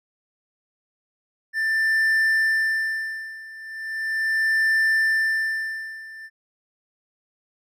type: tone with tremolo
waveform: triangle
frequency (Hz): 1778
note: A6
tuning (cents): +18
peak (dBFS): -15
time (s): 1.53-6.3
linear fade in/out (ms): 50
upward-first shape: sine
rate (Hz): 0.38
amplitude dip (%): 90
effects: none